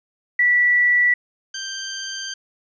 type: tone pair in turn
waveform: sine / 5% pulse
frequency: 1956 / 1571 Hz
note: B6 / G6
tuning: -17 / +3 cents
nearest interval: major third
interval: 380 cents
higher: first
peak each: -13 dBFS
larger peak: neither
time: 0.39-1.14 / 1.54-2.34 s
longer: second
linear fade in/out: 5 ms
effects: resampled to 16000 Hz + 9-bit